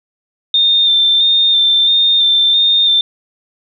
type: tone with vibrato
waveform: sine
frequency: 3608 Hz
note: A7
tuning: 43 cents sharp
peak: -8 dBFS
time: 0.54-3.01 s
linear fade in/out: 2 ms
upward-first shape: square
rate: 1.5 Hz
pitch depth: 20 cents each way
effects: none